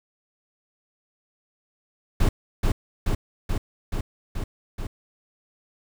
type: noise with echo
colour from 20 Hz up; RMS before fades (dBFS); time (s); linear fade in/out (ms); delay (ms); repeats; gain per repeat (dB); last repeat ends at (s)
brown; -18; 2.2-2.29; 5; 430; 6; -2; 4.87
effects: none